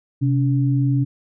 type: tone pair together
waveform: sine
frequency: 130.81 / 284.5 Hz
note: C3 / C#4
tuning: 0 / +45 cents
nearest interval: octave + minor second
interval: 1345 cents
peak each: -16 / -22 dBFS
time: 0.21-1.05 s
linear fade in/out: 20 ms
effects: none